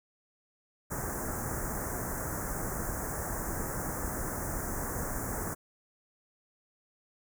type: band-stop noise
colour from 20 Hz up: pink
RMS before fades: -35 dBFS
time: 0.9-5.55 s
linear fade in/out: 20 ms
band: 1800 to 6300 Hz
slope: 48 dB/octave
effects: none